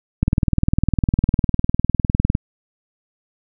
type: click train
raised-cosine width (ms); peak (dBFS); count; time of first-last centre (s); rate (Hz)
5; -3; 43; 0.23-2.351; 19.8
effects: none